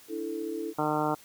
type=chord; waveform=sine; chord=D suspended second; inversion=none; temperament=equal; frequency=293.7 / 329.6 / 440 Hz; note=D4 / E4 / A4; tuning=0 / 0 / 0 cents; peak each=-39 / -34 / -35 dBFS; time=0.08-0.74 s; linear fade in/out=50 ms
type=harmonic tone; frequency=151.9 Hz; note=D#3; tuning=41 cents flat; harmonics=1 / 2 / 3 / 4 / 5 / 6 / 7 / 8 / 9; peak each=-36 / -31 / -34 / -34 / -32 / -33 / -37 / -37 / -37 dBFS; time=0.78-1.15 s; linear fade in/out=10 ms
effects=white hiss -54 dBFS RMS until 1.24 s

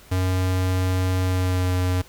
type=tone with pitch glide; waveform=square; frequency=92.5 to 91.07 Hz; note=F#2 to F#2; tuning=0 to -27 cents; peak=-20 dBFS; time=0.11-2.02 s; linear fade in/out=10 ms; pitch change=-27 cents; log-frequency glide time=1.21-1.76 s; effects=pink hiss -49 dBFS RMS until 2.08 s

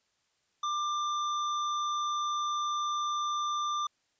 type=tone with hard clipping; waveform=triangle; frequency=1189 Hz; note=D6; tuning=21 cents sharp; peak=-31 dBFS; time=0.63-3.87 s; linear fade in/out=5 ms; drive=18 dB; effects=white hiss -74 dBFS RMS until 4.19 s + resampled to 16000 Hz

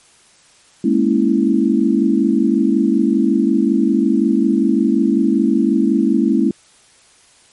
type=chord; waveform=sine; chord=A# half-diminished seventh; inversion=third; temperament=equal; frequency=207.7 / 233.1 / 277.2 / 329.6 Hz; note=G#3 / A#3 / C#4 / E4; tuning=0 / 0 / 0 / 0 cents; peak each=-17 dBFS; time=0.84-6.51 s; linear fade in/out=5 ms; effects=white hiss -50 dBFS RMS until 7.52 s + MP3 48 kbps

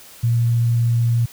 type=tone; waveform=sine; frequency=117.6 Hz; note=A#2; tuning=16 cents sharp; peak=-14 dBFS; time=0.23-1.26 s; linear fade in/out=10 ms; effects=white hiss -43 dBFS RMS until 1.32 s

